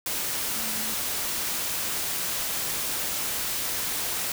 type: tone in noise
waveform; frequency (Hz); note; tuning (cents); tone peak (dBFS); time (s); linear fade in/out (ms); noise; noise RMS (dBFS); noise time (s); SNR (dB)
sine; 219.6; A3; -3; -40; 0.56-0.94; 2; white; -29; 0.06-4.32; -14
effects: none